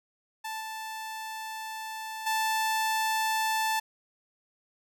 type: tone with level steps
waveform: sawtooth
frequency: 880 Hz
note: A5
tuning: in tune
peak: -30 / -32 / -22 dBFS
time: 0.44-3.8 s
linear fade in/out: 10 ms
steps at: 0.6 / 2.26 s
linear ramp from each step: 10 ms
effects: none